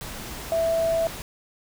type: tone in noise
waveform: sine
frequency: 659.3 Hz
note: E5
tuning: in tune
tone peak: -20 dBFS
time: 0.52-1.07 s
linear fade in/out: 0 ms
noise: pink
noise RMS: -36 dBFS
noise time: 0.01-1.22 s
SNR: +13 dB
effects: none